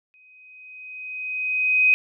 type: tone with exponential growth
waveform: sine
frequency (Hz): 2513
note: D#7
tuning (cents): +17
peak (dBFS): -12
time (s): 0.14-1.94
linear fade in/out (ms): 0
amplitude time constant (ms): 390
effects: none